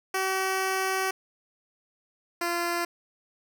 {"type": "tone pair in turn", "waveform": "10% pulse", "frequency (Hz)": [380.5, 344.5], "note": ["F#4", "F4"], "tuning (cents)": [48, -24], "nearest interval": "major second", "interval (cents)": 172, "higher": "first", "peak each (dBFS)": [-17, -18], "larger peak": "first", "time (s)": [[0.14, 1.11], [2.41, 2.85]], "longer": "first", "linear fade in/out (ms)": 5, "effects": []}